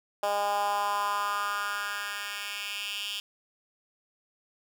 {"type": "tone with high-pass filter sweep", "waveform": "10% pulse", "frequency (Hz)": 203.8, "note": "G#3", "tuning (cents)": -32, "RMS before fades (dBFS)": -31, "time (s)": [0.23, 3.2], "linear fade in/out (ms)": 2, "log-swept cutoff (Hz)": [660, 3100], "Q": 3.4, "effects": []}